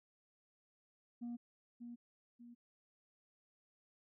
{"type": "tone with echo", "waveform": "sine", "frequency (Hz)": 238.5, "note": "A#3", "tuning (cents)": 40, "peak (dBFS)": -39, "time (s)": [1.21, 1.37], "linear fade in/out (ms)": 20, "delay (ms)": 590, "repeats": 2, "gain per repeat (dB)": -7, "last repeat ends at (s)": 2.55, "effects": ["tanh soft clip ceiling -40 dBFS"]}